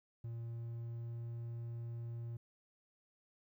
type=tone with pitch glide; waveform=triangle; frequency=116.2 to 117.08 Hz; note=A#2 to A#2; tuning=-5 to +8 cents; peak=-39 dBFS; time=0.24-2.37 s; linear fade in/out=5 ms; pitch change=+13 cents; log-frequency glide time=0.34-1.19 s; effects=13-bit